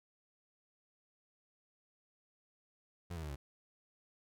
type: tone with pitch steps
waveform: 30% pulse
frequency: 87.31 / 80.99 / 75.13 / 69.7 Hz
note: F2 / E2 / D2 / C#2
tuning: 0 / -30 / +40 / +10 cents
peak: -38 dBFS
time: 3.1-3.36 s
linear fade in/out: 10 ms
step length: 65 ms
effects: none